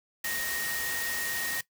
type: tone in noise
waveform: sine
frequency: 1864.7 Hz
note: A#6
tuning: in tune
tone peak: -34 dBFS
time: 0.24-1.61 s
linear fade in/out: 5 ms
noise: white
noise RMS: -34 dBFS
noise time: 0.24-1.61 s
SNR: -3 dB
effects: noise-tail reverb RT60 0.1 s tail -17 dB re dry